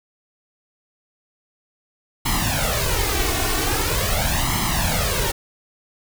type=noise with flanger; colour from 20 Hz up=pink; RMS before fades=-21 dBFS; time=2.25-5.32 s; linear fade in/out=10 ms; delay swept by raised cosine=0.96 to 2.76 ms; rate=0.43 Hz; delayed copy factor=+0.8; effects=none